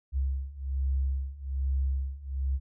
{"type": "beating tone pair", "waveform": "sine", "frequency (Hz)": [66.6, 67.8], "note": ["C2", "C#2"], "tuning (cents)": [31, -38], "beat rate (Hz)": 1.2, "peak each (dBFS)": [-31, -29], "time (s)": [0.12, 2.6], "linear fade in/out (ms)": 50, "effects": []}